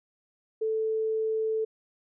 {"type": "tone", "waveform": "sine", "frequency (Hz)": 440, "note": "A4", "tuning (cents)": 0, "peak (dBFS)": -25, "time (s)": [0.61, 1.65], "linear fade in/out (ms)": 10, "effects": []}